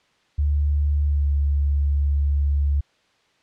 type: tone with pitch glide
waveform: sine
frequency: 72.9 to 71.36 Hz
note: D2 to D2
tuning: -12 to -49 cents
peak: -17 dBFS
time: 0.38-2.81 s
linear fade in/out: 10 ms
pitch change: -37 cents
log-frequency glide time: 1.07-1.26 s
effects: white hiss -62 dBFS RMS until 3.42 s + low-pass 4000 Hz 12 dB/octave